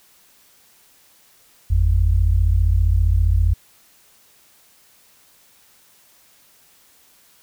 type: tone pair together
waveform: sine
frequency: 50.02 / 85.1 Hz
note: G1 / F2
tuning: +36 / -44 cents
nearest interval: major sixth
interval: 920 cents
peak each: -16 dBFS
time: 1.7-3.54 s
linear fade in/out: 10 ms
effects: white hiss -54 dBFS RMS until 7.42 s